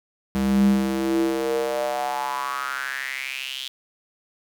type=tone with high-pass filter sweep; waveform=square; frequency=66.3 Hz; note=C2; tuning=23 cents sharp; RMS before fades=-24 dBFS; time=0.35-3.68 s; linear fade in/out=0 ms; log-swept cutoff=150 to 3400 Hz; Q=5.8; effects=none